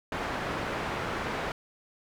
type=low-pass noise; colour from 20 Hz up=white; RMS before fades=-33 dBFS; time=0.12-1.52 s; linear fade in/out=2 ms; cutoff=1400 Hz; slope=12 dB/octave; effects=none